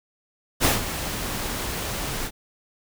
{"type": "noise with ADSR envelope", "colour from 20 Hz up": "pink", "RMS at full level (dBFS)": -17, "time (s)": [0.6, 2.31], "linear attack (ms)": 48, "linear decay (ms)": 150, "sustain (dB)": -12, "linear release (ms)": 52, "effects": []}